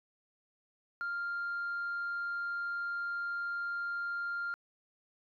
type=tone; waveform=sine; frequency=1396.9 Hz; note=F6; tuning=in tune; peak=-32 dBFS; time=1.01-4.54 s; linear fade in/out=0 ms; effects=tanh soft clip ceiling -31 dBFS